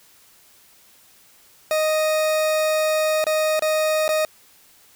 40% pulse tone with dropouts, 622.3 Hz, D#5, in tune, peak -17 dBFS, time 1.71-4.25 s, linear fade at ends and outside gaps 1 ms, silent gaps 3.241-3.267 / 3.594-3.622 / 4.08-4.09 s, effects white hiss -53 dBFS RMS until 4.95 s

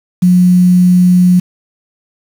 sine tone with quantisation, 180 Hz, F#3, 47 cents flat, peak -4 dBFS, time 0.22-1.4 s, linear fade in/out 10 ms, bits 5, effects none

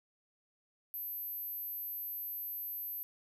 sine tone, 12300 Hz, G9, 34 cents flat, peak -38 dBFS, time 0.94-3.03 s, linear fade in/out 0 ms, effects none

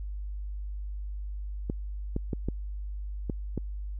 clicks, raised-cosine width 3 ms, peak -17 dBFS, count 6, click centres 1.699 / 2.164 / 2.332 / 2.486 / 3.298 / 3.577 s, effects added 50 Hz sine -33 dBFS peak until 3.99 s

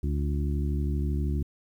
harmonic tone with a mistuned harmonic, 72.6 Hz, D2, 19 cents flat, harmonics 1 / 2 / 3 / 4 / 5, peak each -26 / -32 / -36 / -38 / -40 dBFS, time 0.03-1.43 s, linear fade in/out 5 ms, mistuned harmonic 5, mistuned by -30 cents, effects 10-bit

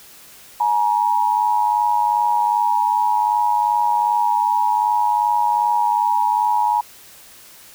sine tone pair together, 848.4 / 951 Hz, G#5 / A#5, +37 / +34 cents, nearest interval major second, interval 197 cents, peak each -18 / -17 dBFS, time 0.6-6.81 s, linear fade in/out 5 ms, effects white hiss -44 dBFS RMS until 7.74 s

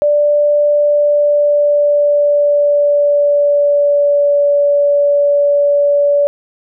sine tone with pitch glide, 587.3 to 574.9 Hz, D5 to D5, 0 to -37 cents, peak -8 dBFS, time 0.02-6.27 s, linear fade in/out 0 ms, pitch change -37 cents, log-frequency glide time 0.69-4.48 s, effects none

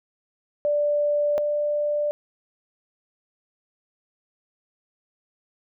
sine tone pair in turn, 587.3 / 590.7 Hz, D5 / D5, 0 / +10 cents, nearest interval unison, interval 10 cents, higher second, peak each -19 / -21 dBFS, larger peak first, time 0.65-1.38 / 1.38-2.11 s, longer neither, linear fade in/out 0 ms, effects none

